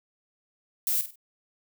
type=noise with echo; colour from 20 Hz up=violet; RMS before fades=-26 dBFS; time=0.87-1.01 s; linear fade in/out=0 ms; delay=49 ms; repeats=3; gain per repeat=-10 dB; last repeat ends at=1.157 s; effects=none